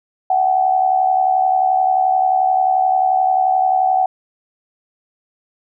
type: tone with amplitude modulation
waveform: sine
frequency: 752 Hz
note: F#5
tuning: 28 cents sharp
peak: -9 dBFS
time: 0.3-4.06 s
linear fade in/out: 5 ms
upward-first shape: sine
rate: 71.4 Hz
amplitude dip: 65%
effects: none